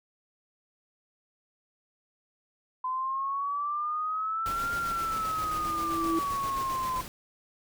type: exponential two-way sweep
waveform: sine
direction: up then down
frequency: 1018 to 1396.9 to 1018 Hz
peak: -28 dBFS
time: 2.84-7.01 s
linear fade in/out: 5 ms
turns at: 4.73 s
type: noise with tremolo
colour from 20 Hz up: pink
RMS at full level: -39 dBFS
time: 4.46-7.08 s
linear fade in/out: 0 ms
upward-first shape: square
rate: 7.6 Hz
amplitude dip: 30%
type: tone with exponential growth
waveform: sine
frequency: 329.6 Hz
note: E4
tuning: in tune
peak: -24 dBFS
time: 5.04-6.19 s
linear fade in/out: 2 ms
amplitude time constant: 250 ms
effects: none